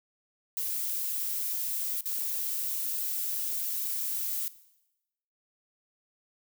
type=noise with dropouts; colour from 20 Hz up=violet; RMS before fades=-32 dBFS; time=0.57-4.48 s; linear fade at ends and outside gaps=0 ms; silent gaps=2.008-2.057 s; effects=noise-tail reverb RT60 0.9 s tail -17 dB re dry